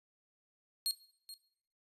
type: tone with echo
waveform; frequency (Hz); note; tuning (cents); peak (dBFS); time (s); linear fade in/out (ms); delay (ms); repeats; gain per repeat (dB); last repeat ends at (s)
sawtooth; 4267; C8; +33; -28; 0.86-0.91; 0; 430; 1; -15; 1.34
effects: noise-tail reverb RT60 0.7 s tail -20 dB re dry + resampled to 32000 Hz